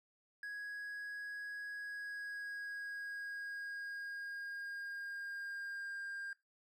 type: tone with pitch glide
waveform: triangle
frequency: 1661.2 to 1602.8 Hz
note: G#6 to G6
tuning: 0 to +38 cents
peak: -40 dBFS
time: 0.43-6.33 s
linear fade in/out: 2 ms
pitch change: -62 cents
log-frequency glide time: 1.71-6.02 s
effects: noise-tail reverb RT60 0.2 s tail -19 dB re dry